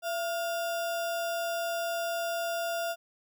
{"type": "tone with sample-and-hold", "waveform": "sine", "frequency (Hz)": 676, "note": "E5", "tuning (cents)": 43, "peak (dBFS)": -29, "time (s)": [0.02, 2.96], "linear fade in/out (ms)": 50, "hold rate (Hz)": 2100, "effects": []}